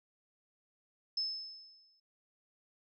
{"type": "tone with exponential decay", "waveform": "sine", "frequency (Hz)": 5230, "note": "E8", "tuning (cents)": -15, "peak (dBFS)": -30, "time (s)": [1.17, 2], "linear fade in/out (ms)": 5, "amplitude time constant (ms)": 180, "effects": []}